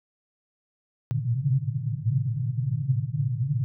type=band-pass noise; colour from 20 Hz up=pink; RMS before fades=-26 dBFS; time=1.11-3.64 s; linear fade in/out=0 ms; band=110 to 150 Hz; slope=96 dB/octave; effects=none